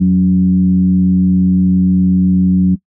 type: tone with frequency modulation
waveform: sine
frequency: 183.6 Hz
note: F#3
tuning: 13 cents flat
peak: -7 dBFS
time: 0-2.76 s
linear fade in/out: 20 ms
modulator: 97 Hz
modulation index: 0.47
effects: noise-tail reverb RT60 0.1 s tail -20 dB re dry